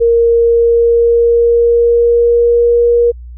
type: tone with pitch glide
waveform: sine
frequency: 466.2 to 474.3 Hz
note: A#4 to A#4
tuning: 0 to +30 cents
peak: -6 dBFS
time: 0-3.12 s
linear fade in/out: 20 ms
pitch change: +30 cents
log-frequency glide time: 0.35-2.87 s
effects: added 60 Hz sine -27 dBFS peak until 3.37 s